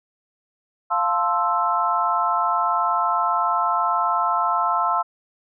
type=chord; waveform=sine; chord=F major seventh; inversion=none; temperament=equal; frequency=698.5 / 880 / 1046.5 / 1318.5 Hz; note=F5 / A5 / C6 / E6; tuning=0 / 0 / 0 / 0 cents; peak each=-25 / -25 / -23 / -22 dBFS; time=0.9-5.03 s; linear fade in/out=20 ms; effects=none